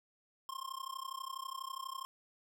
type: tone with amplitude modulation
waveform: square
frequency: 1063 Hz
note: C6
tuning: 27 cents sharp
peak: -38 dBFS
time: 0.49-2.05 s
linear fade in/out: 0 ms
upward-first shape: sine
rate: 32.2 Hz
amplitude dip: 95%
effects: none